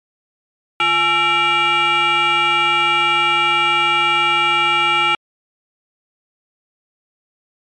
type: tone with frequency modulation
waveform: sine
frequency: 1841 Hz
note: A#6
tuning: 22 cents flat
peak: -11 dBFS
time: 0.8-5.15 s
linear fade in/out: 2 ms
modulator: 498 Hz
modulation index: 2.2
effects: tanh soft clip ceiling -9 dBFS + MP3 64 kbps